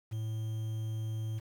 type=tone with quantisation; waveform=triangle; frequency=110 Hz; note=A2; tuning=in tune; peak=-31 dBFS; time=0.11-1.4 s; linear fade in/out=20 ms; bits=9; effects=none